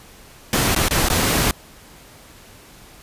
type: noise with dropouts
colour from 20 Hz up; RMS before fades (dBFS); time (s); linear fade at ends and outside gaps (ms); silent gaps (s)
pink; -18; 0.53-1.51; 1; 0.749-0.762 / 0.884-0.909 / 1.086-1.1
effects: pink hiss -45 dBFS RMS until 3.02 s + resampled to 32000 Hz